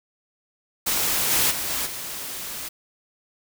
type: noise with level steps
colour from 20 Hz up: white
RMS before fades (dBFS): -23 / -20 / -28 / -26 / -33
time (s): 0.86-2.69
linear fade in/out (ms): 10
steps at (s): 1.3 / 1.5 / 1.69 / 1.85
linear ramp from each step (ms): 20
effects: none